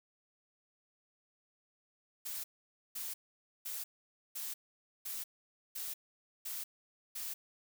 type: noise bursts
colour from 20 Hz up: blue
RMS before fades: -41 dBFS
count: 8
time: 2.25-7.34 s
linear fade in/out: 10 ms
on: 190 ms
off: 510 ms
effects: none